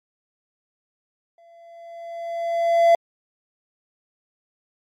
triangle tone with exponential growth, 677 Hz, E5, 46 cents sharp, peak -8 dBFS, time 1.38-2.95 s, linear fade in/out 2 ms, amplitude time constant 340 ms, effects MP3 64 kbps

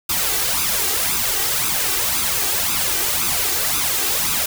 white noise with flanger, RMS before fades -20 dBFS, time 0.09-4.46 s, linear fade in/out 5 ms, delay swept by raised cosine 0.8 to 2.6 ms, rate 1.9 Hz, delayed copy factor +0.65, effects none

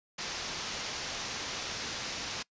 white low-pass noise, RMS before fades -38 dBFS, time 0.18-2.43 s, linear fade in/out 10 ms, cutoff 6500 Hz, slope 48 dB/octave, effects noise-tail reverb RT60 0.1 s tail -23 dB re dry + resampled to 16000 Hz

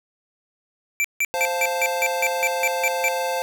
square tone bursts, 2339 Hz, D7, 8 cents flat, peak -19 dBFS, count 11, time 1-3.084 s, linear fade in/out 0 ms, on 44 ms, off 160 ms
square chord, F major, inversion second, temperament equal, 523.3 / 698.5 / 880 Hz, C5 / F5 / A5, 0 / 0 / 0 cents, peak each -26 / -29 / -28 dBFS, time 1.34-3.42 s, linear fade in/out 0 ms
effects 8-bit

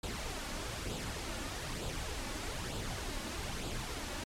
pink noise with flanger, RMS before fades -39 dBFS, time 0.03-4.24 s, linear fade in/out 5 ms, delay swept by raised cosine 0.25 to 3.55 ms, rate 1.1 Hz, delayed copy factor +0.5, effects low-pass 9000 Hz 12 dB/octave + MP3 96 kbps

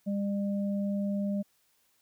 sine tone pair together, 200.8 / 601.7 Hz, G3 / D5, +42 / +42 cents, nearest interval octave + perfect fifth, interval 1900 cents, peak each -28 / -38 dBFS, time 0.06-1.43 s, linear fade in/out 20 ms, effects white hiss -70 dBFS RMS until 2.01 s

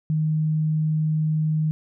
sine tone, 155.56 Hz, D#3, in tune, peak -19 dBFS, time 0.1-1.71 s, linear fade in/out 0 ms, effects none

